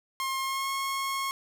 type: tone with pitch glide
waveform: sawtooth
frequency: 1068 to 1087.3 Hz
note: C6 to C#6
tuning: +35 to -34 cents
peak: -25 dBFS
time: 0.2-1.31 s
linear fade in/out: 0 ms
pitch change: +31 cents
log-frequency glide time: 0.41-0.7 s
effects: none